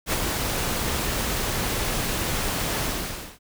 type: noise with ADSR envelope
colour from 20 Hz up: pink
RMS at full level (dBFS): -22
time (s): 0.06-3.39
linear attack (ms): 68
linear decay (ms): 24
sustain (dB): -4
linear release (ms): 560
effects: none